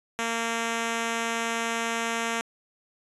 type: tone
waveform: 5% pulse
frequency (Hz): 229.9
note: A#3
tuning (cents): -24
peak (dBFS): -15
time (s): 0.19-2.41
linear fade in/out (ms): 0
effects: resampled to 24000 Hz